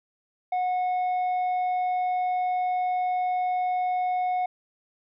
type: tone with tanh clipping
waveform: sine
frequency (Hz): 730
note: F#5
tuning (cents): -24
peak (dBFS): -24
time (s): 0.52-4.46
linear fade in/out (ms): 5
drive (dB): 4
effects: none